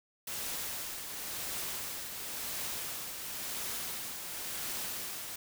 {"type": "noise with tremolo", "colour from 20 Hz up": "white", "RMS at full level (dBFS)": -37, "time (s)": [0.27, 5.36], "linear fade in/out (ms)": 5, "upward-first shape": "triangle", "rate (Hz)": 0.95, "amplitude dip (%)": 45, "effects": []}